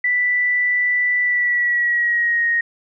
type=tone with pitch glide; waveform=sine; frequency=1975.5 to 1870 Hz; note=B6 to A#6; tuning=0 to +5 cents; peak=-15 dBFS; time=0.04-2.61 s; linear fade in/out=5 ms; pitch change=-95 cents; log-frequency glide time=1.21-2.47 s; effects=none